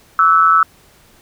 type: tone with amplitude modulation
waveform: sine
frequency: 1313 Hz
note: E6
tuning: 7 cents flat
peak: -4 dBFS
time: 0.19-0.63 s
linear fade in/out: 2 ms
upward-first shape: sine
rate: 170 Hz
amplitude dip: 80%
effects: pink hiss -49 dBFS RMS until 1.21 s